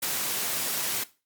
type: high-pass noise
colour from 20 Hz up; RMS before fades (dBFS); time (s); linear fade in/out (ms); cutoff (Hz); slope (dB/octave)
white; -29; 0.02-1.04; 10; 110; 96
effects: noise-tail reverb RT60 0.3 s tail -17 dB re dry + Opus 48 kbps